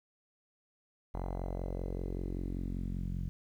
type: tone with low-pass filter sweep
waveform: sawtooth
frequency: 45.17 Hz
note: F#1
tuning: 41 cents flat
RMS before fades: -37 dBFS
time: 1.14-3.29 s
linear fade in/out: 0 ms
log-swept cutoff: 880 to 160 Hz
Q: 2.4
effects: 11-bit